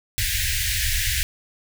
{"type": "band-stop noise", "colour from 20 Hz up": "pink", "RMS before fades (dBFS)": -23, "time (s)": [0.18, 1.23], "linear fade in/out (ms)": 0, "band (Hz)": [110, 1600], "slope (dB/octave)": 96, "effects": []}